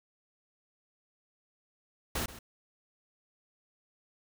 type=noise with echo; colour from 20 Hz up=pink; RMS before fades=-33 dBFS; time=2.15-2.26 s; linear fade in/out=5 ms; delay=130 ms; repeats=1; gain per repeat=-15 dB; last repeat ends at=2.39 s; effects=none